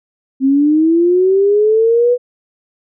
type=linear sweep; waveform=sine; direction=up; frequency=261.6 to 496.3 Hz; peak=-8 dBFS; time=0.4-2.18 s; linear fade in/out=50 ms; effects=none